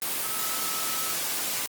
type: tone in noise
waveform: sine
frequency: 1297 Hz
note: E6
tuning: 28 cents flat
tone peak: -37 dBFS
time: 0.24-1.14 s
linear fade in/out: 0 ms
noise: white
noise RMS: -29 dBFS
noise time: 0.02-1.66 s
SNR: -11 dB
effects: high-pass 150 Hz 12 dB/octave + Opus 24 kbps